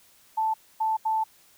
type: tone bursts at uneven times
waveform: sine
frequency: 880 Hz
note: A5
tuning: in tune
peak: -22 dBFS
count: 3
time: 0.37-0.54 / 0.8-0.97 / 1.05-1.24 s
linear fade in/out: 10 ms
effects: white hiss -58 dBFS RMS until 1.57 s